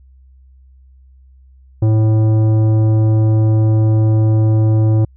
sine tone with tanh clipping, 109.4 Hz, A2, 9 cents flat, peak -11 dBFS, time 1.82-5.05 s, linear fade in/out 5 ms, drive 12 dB, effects added 65 Hz sine -42 dBFS peak until 5.16 s

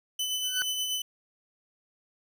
sawtooth tone with tremolo, 3014 Hz, F#7, 31 cents sharp, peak -24 dBFS, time 0.19-1.02 s, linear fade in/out 5 ms, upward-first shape sine, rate 8.4 Hz, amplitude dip 35%
40% pulse tone with exponential growth, 1502 Hz, F#6, 26 cents sharp, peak -24 dBFS, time 0.42-0.62 s, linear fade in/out 0 ms, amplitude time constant 43 ms
effects none

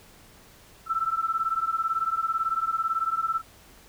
sine beating tone pair, 1318.5 / 1336.5 Hz, E6 / E6, 0 / +23 cents, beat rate 18 Hz, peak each -27 dBFS, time 0.86-3.42 s, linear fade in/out 50 ms, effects pink hiss -53 dBFS RMS until 3.88 s

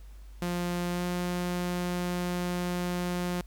sawtooth tone with pitch glide, 175.7 to 177.54 Hz, F3 to F3, +11 to +29 cents, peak -25 dBFS, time 0.42-3.41 s, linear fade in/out 2 ms, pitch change +18 cents, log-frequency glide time 0.9-1.04 s, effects added 50 Hz sine -44 dBFS peak until 3.46 s + pink hiss -62 dBFS RMS until 3.46 s

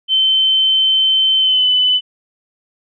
sine tone with pitch glide, 3083 to 3006 Hz, G7 to F#7, -29 to +27 cents, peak -10 dBFS, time 0.08-2.01 s, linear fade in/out 50 ms, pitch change -44 cents, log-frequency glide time 1.38-1.69 s, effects none

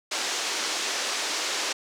white band-pass noise, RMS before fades -29 dBFS, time 0.11-1.73 s, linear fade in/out 10 ms, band 300 to 6800 Hz, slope 24 dB/octave, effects none

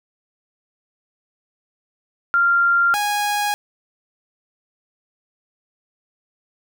sine / sawtooth tone pair in turn, 1389 / 825.9 Hz, F6 / G#5, -10 / -10 cents, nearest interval major sixth, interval 900 cents, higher first, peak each -13 / -15 dBFS, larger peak first, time 2.34-2.94 / 2.94-3.54 s, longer neither, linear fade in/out 0 ms, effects none

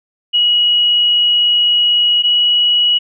sine tone pair in turn, 2909 / 2920 Hz, F#7 / F#7, -30 / -24 cents, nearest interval unison, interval 6 cents, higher second, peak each -9 dBFS, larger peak neither, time 0.33-2.23 / 2.23-2.99 s, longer first, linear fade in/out 20 ms, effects none

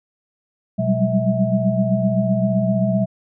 sine tone cluster, 123.9 / 186 / 193.9 / 201.6 / 648 Hz, B2 / F#3 / G3 / G3 / E5, +6 / +9 / -19 / +49 / -30 cents, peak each -22 dBFS, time 0.78-3.06 s, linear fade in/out 20 ms, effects none

